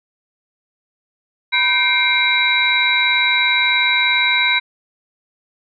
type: tone cluster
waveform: sine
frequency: 982 / 1547 / 2127 / 2344 / 3898 Hz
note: B5 / G6 / C7 / D7 / B7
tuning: -10 / -23 / +28 / -4 / -23 cents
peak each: -23 / -22 / -18 / -19 / -18 dBFS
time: 1.52-4.6 s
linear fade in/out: 20 ms
effects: none